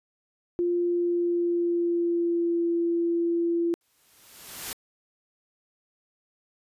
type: tone with pitch glide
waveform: sine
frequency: 349.2 to 339.7 Hz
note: F4 to F4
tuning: 0 to -48 cents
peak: -22 dBFS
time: 0.59-3.74 s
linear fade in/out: 0 ms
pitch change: -48 cents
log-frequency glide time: 0.77-2.67 s
type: noise with exponential growth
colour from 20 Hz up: white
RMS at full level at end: -32 dBFS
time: 3.81-4.73 s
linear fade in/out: 1 ms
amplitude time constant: 200 ms
effects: resampled to 32000 Hz